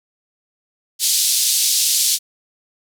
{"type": "band-pass noise", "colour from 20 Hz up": "pink", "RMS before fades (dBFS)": -17, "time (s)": [0.99, 2.19], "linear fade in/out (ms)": 50, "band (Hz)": [3900, 13000], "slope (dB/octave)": 24, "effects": []}